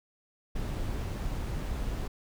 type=noise; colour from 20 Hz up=brown; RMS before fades=-33 dBFS; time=0.55-2.08 s; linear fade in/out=10 ms; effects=none